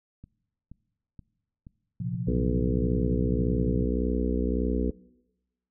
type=click train; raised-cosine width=5 ms; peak=-32 dBFS; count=6; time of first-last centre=0.24-2.621 s; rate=2.1 Hz
type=chord; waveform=sine; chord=Bb suspended second; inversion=none; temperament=equal; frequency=116.54 / 130.81 / 174.61 Hz; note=Bb2 / C3 / F3; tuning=0 / 0 / 0 cents; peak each=-33 / -33 / -32 dBFS; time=2-3.86 s; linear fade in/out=5 ms
type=harmonic tone; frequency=61.74 Hz; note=B1; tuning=in tune; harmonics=1 / 3 / 4 / 5 / 6 / 7 / 8; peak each=-28 / -31 / -30 / -34 / -37 / -33 / -36 dBFS; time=2.27-4.91 s; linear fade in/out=10 ms
effects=noise-tail reverb RT60 1.0 s tail -22 dB re dry